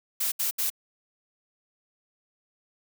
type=noise bursts; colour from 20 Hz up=blue; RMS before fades=-27 dBFS; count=3; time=0.2-0.702 s; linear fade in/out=10 ms; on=120 ms; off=71 ms; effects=none